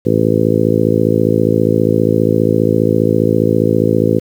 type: harmonic tone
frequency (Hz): 54.9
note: A1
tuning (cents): -3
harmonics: 2 / 3 / 4 / 5 / 6 / 7 / 8 / 9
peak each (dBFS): -18 / -18 / -18 / -18 / -18 / -18 / -18 / -18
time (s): 0.05-4.2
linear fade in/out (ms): 20
effects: 7-bit